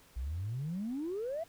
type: exponential sweep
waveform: sine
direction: up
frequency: 58 to 689 Hz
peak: -33 dBFS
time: 0.16-1.44 s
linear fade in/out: 10 ms
effects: tanh soft clip ceiling -30 dBFS + pink hiss -61 dBFS RMS until 1.48 s